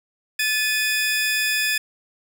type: tone pair together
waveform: sawtooth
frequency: 1735.3 / 2489 Hz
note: A6 / D#7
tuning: -24 / 0 cents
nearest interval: tritone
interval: 624 cents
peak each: -19 dBFS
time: 0.39-1.78 s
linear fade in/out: 5 ms
effects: none